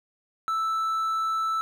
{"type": "tone", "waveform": "triangle", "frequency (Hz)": 1318.5, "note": "E6", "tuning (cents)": 0, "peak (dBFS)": -22, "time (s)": [0.48, 1.61], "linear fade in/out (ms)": 0, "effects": []}